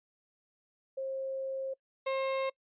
sine / 35% pulse tone pair in turn, 534 / 534 Hz, C5 / C5, +35 / +35 cents, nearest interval unison, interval 0 cents, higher neither, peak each -33 / -28 dBFS, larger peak second, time 0.97-1.74 / 2.06-2.5 s, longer first, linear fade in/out 10 ms, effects noise-tail reverb RT60 0.1 s tail -25 dB re dry + resampled to 8000 Hz

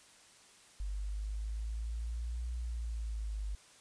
sine linear two-way sweep, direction up then down, 48.99 to 60.3 to 50.4 Hz, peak -35 dBFS, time 0.8-3.55 s, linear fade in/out 0 ms, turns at 2.53 s, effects white hiss -60 dBFS RMS until 3.8 s + resampled to 22050 Hz

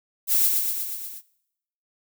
violet noise with echo, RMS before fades -20 dBFS, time 0.27-0.5 s, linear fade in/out 50 ms, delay 120 ms, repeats 6, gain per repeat -3 dB, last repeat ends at 1.22 s, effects noise-tail reverb RT60 0.8 s tail -21 dB re dry

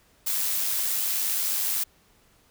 blue noise with amplitude modulation, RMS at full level -25 dBFS, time 0.26-1.84 s, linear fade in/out 10 ms, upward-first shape sine, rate 99.4 Hz, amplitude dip 30%, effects pink hiss -61 dBFS RMS until 2.5 s

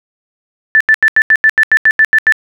sine tone bursts, 1760 Hz, A6, in tune, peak -4 dBFS, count 12, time 0.75-2.323 s, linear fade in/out 0 ms, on 55 ms, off 83 ms, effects none

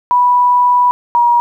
sine tone pair in turn, 983 / 954.5 Hz, B5 / A#5, -8 / +41 cents, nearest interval minor second, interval 51 cents, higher first, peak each -7 dBFS, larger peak neither, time 0.11-0.91 / 1.15-1.4 s, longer first, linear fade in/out 0 ms, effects 8-bit

